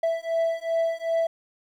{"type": "beating tone pair", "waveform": "triangle", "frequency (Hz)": [659.3, 661.9], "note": ["E5", "E5"], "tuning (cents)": [0, 7], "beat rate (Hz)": 2.6, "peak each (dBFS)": -24, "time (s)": [0.03, 1.27], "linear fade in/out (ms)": 5, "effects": ["10-bit"]}